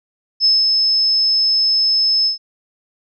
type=tone with ADSR envelope; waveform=sine; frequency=5220 Hz; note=E8; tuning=18 cents flat; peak=-9 dBFS; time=0.4-2.38 s; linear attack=47 ms; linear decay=190 ms; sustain=-3 dB; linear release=120 ms; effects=none